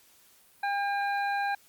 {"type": "harmonic tone", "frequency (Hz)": 804, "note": "G5", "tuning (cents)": 44, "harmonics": [1, 2, 3, 5], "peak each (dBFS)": [-28, -32, -40, -45], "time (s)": [0.63, 1.55], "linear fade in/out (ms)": 5, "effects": ["white hiss -60 dBFS RMS until 1.68 s", "Opus 48 kbps"]}